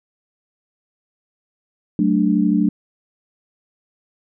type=chord; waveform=sine; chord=D major; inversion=first; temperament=equal with one note detuned; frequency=188.23 / 220 / 293.7 Hz; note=F#3 / A3 / D4; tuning=+30 / 0 / 0 cents; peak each=-18 dBFS; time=1.99-2.69 s; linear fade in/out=2 ms; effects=none